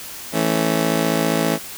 20% pulse chord, A major, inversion second, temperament just, 165 / 220 / 275 Hz, E3 / A3 / C#4, +2 / 0 / -14 cents, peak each -17 dBFS, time 0.32-1.59 s, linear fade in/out 50 ms, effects white hiss -34 dBFS RMS until 1.77 s

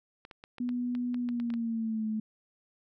clicks, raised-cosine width 0.3 ms, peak -30 dBFS, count 11, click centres 0.251 / 0.312 / 0.439 / 0.583 / 0.691 / 0.951 / 1.144 / 1.289 / 1.4 / 1.503 / 1.539 s
sine tone with pitch glide, 245.2 to 217.2 Hz, B3 to A3, -12 to -22 cents, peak -29 dBFS, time 0.6-2.2 s, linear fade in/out 5 ms, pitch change -210 cents, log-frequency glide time 1.19-2.06 s
effects none

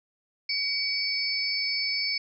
sine tone cluster, 2264 / 4502 / 5200 Hz, C#7 / C#8 / E8, +36 / +26 / -24 cents, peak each -30 dBFS, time 0.49-2.18 s, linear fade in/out 5 ms, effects none

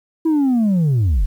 sine linear sweep, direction down, 329.6 to 35.94 Hz, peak -10 dBFS, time 0.25-1.26 s, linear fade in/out 10 ms, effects tanh soft clip ceiling -12 dBFS + 8-bit

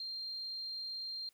sine tone, 4186 Hz, C8, in tune, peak -39 dBFS, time 0-1.29 s, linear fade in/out 2 ms, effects white hiss -72 dBFS RMS until 1.33 s

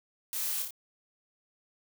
blue noise with echo, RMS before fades -35 dBFS, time 0.33-0.62 s, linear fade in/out 0 ms, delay 29 ms, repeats 3, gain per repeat -3 dB, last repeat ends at 0.707 s, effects none

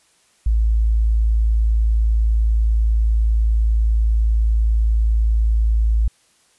sine tone, 55 Hz, A1, in tune, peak -13 dBFS, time 0.46-6.08 s, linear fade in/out 5 ms, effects white hiss -58 dBFS RMS until 6.58 s + resampled to 24000 Hz

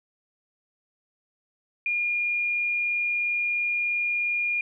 sine tone, 2421 Hz, D#7, 48 cents flat, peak -23 dBFS, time 1.86-4.61 s, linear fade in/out 2 ms, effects none

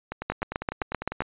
two click trains, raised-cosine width 0.5 ms, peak -10 / -16 dBFS, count 8 / 12, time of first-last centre 0.3-1.206 / 0.12-1.22 s, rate 7.73 / 10 Hz, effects resampled to 8000 Hz

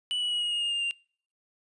triangle tone with pitch steps, 2960 / 2934 / 2909 / 2884 / 2859 / 2835 / 2810 / 2786 Hz, F#7 / F#7 / F#7 / F#7 / F7 / F7 / F7 / F7, 0 / -15 / -30 / -45 / +40 / +25 / +10 / -5 cents, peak -25 dBFS, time 0.11-0.91 s, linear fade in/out 0 ms, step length 100 ms, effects noise-tail reverb RT60 0.5 s tail -26 dB re dry + resampled to 24000 Hz

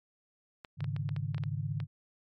clicks, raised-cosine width 0.3 ms, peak -28 dBFS, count 10, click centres 0.648 / 0.806 / 0.843 / 0.964 / 1.091 / 1.164 / 1.346 / 1.381 / 1.437 / 1.802 s
sine chord, Ab suspended fourth, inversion none, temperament equal, 103.83 / 138.59 / 155.56 Hz, Ab2 / Db3 / Eb3, 0 / 0 / 0 cents, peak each -36 / -35 / -37 dBFS, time 0.77-1.87 s, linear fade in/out 50 ms
effects MP3 96 kbps

